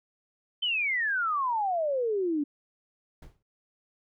sine exponential sweep, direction down, 3115 to 280.6 Hz, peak -25 dBFS, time 0.62-2.44 s, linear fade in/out 10 ms
brown noise with exponential decay, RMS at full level -41 dBFS, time 3.22-3.43 s, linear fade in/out 5 ms, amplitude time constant 45 ms
effects none

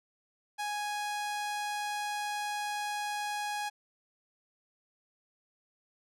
sawtooth tone, 830.6 Hz, G#5, in tune, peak -29 dBFS, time 0.58-3.7 s, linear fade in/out 20 ms, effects low-pass 11000 Hz 12 dB/octave

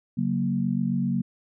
sine chord, F# major, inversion second, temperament equal, 138.59 / 185 / 233.1 Hz, C#3 / F#3 / A#3, 0 / 0 / 0 cents, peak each -29 / -26 / -26 dBFS, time 0.17-1.22 s, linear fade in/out 10 ms, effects none

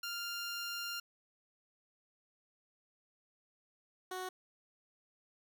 15% pulse tone pair in turn, 1396.9 / 370 Hz, F6 / F#4, 0 / 0 cents, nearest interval octave + major seventh, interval 2300 cents, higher first, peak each -32 / -33 dBFS, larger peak first, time 0.03-1 / 4.11-4.29 s, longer first, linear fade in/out 5 ms, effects none

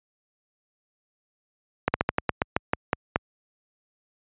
slowing click train, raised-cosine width 0.5 ms, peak -5 dBFS, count 11, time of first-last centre 1.88-3.159 s, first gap 60 ms, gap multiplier 1.16, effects high-pass 60 Hz 12 dB/octave + resampled to 8000 Hz

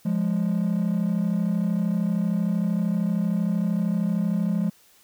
triangle tone pair together, 174.61 / 207.6 Hz, F3 / G#3, 0 / 0 cents, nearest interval minor third, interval 300 cents, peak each -21 dBFS, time 0.05-4.7 s, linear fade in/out 10 ms, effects tanh soft clip ceiling -15 dBFS + white hiss -57 dBFS RMS until 5.03 s

